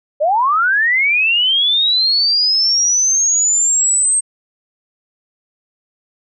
sine linear sweep, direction up, 562 to 8410 Hz, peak -11 dBFS, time 0.2-4.21 s, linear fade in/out 20 ms, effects none

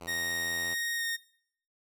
5% pulse tone with vibrato, 85.2 Hz, F2, 42 cents flat, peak -31 dBFS, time 0-0.75 s, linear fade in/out 20 ms, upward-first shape triangle, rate 17 Hz, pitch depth 64 cents each way
sawtooth tone with pitch glide, 1864.7 to 1848.6 Hz, A#6 to A#6, 0 to -15 cents, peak -27 dBFS, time 0.07-1.17 s, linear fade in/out 20 ms, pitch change -15 cents, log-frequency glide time 0.96-1.03 s
effects noise-tail reverb RT60 0.6 s tail -20 dB re dry

